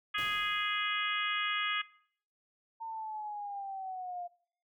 harmonic tone, 415.3 Hz, G#4, in tune, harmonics 3 / 4 / 5 / 6 / 7 / 8, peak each -36 / -37 / -38 / -39 / -39 / -40 dBFS, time 0.14-1.82 s, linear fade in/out 10 ms
pink noise with exponential decay, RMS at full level -46 dBFS, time 0.18-1.24 s, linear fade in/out 2 ms, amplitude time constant 230 ms
sine linear sweep, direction down, 910 to 698.5 Hz, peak -37 dBFS, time 2.8-4.28 s, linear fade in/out 20 ms
effects noise-tail reverb RT60 0.6 s tail -21 dB re dry

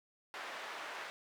white band-pass noise, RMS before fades -45 dBFS, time 0.34-1.1 s, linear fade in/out 0 ms, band 580 to 1900 Hz, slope 12 dB/octave, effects none

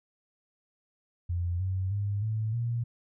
sine tone with pitch steps, 87.31 / 94.12 / 101.46 / 109.37 / 117.9 Hz, F2 / F#2 / G#2 / A2 / A#2, 0 / +30 / -40 / -10 / +20 cents, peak -27 dBFS, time 1.29-2.84 s, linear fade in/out 10 ms, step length 310 ms, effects none

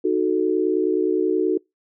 sine chord, D# diminished, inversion none, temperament equal, 311.1 / 370 / 440 Hz, D#4 / F#4 / A4, 0 / 0 / 0 cents, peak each -23 / -20 / -23 dBFS, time 0.04-1.58 s, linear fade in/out 10 ms, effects noise-tail reverb RT60 0.2 s tail -26 dB re dry

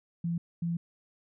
sine tone bursts at uneven times, 169.5 Hz, E3, 49 cents sharp, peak -28 dBFS, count 2, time 0.24-0.38 / 0.62-0.77 s, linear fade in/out 5 ms, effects none

